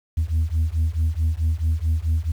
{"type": "beating tone pair", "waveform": "sine", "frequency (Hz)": [77.78, 82.38], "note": ["D#2", "E2"], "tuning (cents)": [0, -1], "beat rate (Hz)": 4.6, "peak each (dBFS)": -20, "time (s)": [0.17, 2.32], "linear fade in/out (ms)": 10, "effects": ["tanh soft clip ceiling -15 dBFS", "8-bit"]}